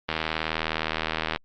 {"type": "click train", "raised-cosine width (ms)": 0.3, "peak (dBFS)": -9, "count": 102, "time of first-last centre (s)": [0.09, 1.36], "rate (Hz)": 79.5, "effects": ["low-pass 5000 Hz 12 dB/octave", "Opus 32 kbps"]}